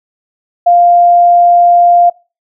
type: tone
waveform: sine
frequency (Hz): 698.5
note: F5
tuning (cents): 0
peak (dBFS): -3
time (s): 0.66-2.1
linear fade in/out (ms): 10
effects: noise-tail reverb RT60 0.3 s tail -23 dB re dry